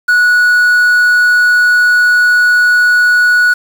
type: tone with quantisation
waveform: triangle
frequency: 1466 Hz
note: F#6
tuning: 16 cents flat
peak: -4 dBFS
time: 0.08-3.54 s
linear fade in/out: 10 ms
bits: 5
effects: none